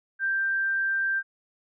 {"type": "tone", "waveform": "sine", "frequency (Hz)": 1576, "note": "G6", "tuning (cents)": 9, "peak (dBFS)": -23, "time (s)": [0.19, 1.23], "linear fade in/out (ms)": 50, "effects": []}